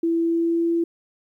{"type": "tone with pitch glide", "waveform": "sine", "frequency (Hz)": [332.9, 336.6], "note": ["E4", "E4"], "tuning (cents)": [17, 36], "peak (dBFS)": -18, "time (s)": [0.03, 0.84], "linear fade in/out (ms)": 5, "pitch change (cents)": 19, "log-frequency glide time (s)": [0.19, 0.72], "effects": ["10-bit"]}